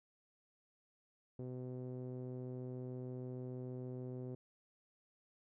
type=tone with low-pass filter; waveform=sawtooth; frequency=126.5 Hz; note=B2; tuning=42 cents sharp; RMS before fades=-45 dBFS; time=1.39-4.35 s; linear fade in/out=2 ms; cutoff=430 Hz; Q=2; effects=none